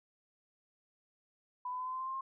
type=tone with pitch steps; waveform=sine; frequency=995 / 1004.8 / 1014.7 / 1024.7 / 1034.9 / 1045.1 / 1055.4 / 1065.8 Hz; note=B5 / B5 / B5 / C6 / C6 / C6 / C6 / C6; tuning=+13 / +30 / +47 / -36 / -19 / -2 / +15 / +32 cents; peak=-36 dBFS; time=1.65-2.21 s; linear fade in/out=5 ms; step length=70 ms; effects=none